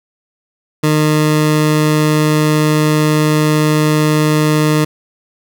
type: tone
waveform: 20% pulse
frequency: 153 Hz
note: D#3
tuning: 29 cents flat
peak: -5 dBFS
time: 0.83-4.85 s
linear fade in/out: 10 ms
effects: none